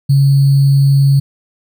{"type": "tone with sample-and-hold", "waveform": "sine", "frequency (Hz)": 138.59, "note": "C#3", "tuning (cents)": 0, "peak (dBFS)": -6, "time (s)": [0.09, 1.2], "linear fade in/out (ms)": 10, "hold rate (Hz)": 4410, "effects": []}